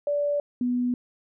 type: tone pair in turn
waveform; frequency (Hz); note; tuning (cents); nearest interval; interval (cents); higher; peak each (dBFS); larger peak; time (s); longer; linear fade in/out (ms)
sine; 580 / 246.3; D5 / B3; -22 / -5; octave + minor third; 1483; first; -22; neither; 0.07-0.4 / 0.61-0.94; neither; 2
effects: none